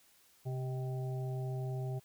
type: harmonic tone with a mistuned harmonic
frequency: 130.3 Hz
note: C3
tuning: 7 cents flat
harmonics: 1 / 3 / 5 / 6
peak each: -35 / -45 / -49 / -51 dBFS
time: 0.45-2 s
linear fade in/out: 20 ms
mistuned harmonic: 5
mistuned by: -47 cents
effects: white hiss -66 dBFS RMS until 2.04 s